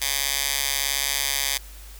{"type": "tone with high-pass filter", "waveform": "10% pulse", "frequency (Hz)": 138.59, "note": "C#3", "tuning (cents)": 0, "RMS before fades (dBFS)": -25, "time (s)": [0.01, 1.58], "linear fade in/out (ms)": 10, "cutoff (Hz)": 3000, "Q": 0.59, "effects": ["added 50 Hz sine -40 dBFS peak until 1.99 s", "white hiss -47 dBFS RMS until 1.99 s"]}